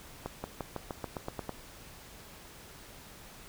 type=accelerating click train; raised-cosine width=1 ms; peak=-21 dBFS; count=10; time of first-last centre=0.26-1.493 s; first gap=180 ms; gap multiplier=0.93; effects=pink hiss -51 dBFS RMS until 3.48 s